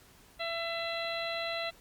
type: harmonic tone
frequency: 670 Hz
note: E5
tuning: 28 cents sharp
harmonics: 1 / 2 / 3 / 4 / 5 / 6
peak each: -36 / -42 / -40 / -41 / -44 / -40 dBFS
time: 0.39-1.71 s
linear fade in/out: 20 ms
effects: pink hiss -59 dBFS RMS until 1.8 s + Opus 48 kbps